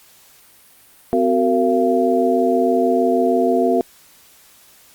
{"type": "tone cluster", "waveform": "sine", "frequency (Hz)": [255.9, 372.8, 459.1, 682], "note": ["C4", "F#4", "A#4", "F5"], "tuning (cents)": [-38, 13, -26, -41], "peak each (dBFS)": -19, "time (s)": [1.13, 3.81], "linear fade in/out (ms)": 0, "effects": ["white hiss -49 dBFS RMS until 4.94 s", "Opus 48 kbps"]}